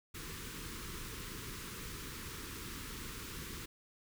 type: band-stop noise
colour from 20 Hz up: pink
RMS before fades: -45 dBFS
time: 0.14-3.66 s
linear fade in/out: 10 ms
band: 470 to 1000 Hz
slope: 48 dB/octave
effects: none